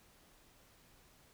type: silence
effects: pink hiss -65 dBFS RMS until 1.33 s